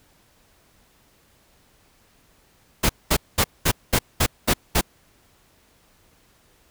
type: noise bursts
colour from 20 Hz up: pink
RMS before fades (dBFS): -18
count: 8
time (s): 2.83-4.812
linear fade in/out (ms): 10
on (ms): 64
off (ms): 210
effects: pink hiss -59 dBFS RMS until 6.7 s